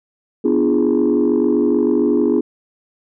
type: chord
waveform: sine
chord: B diminished seventh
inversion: none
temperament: equal with one note detuned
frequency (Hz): 246.9 / 293.7 / 342.6 / 415.3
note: B3 / D4 / F4 / Ab4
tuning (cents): 0 / 0 / -33 / 0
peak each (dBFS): -17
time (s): 0.44-2.41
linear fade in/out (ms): 10
effects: tanh soft clip ceiling -7 dBFS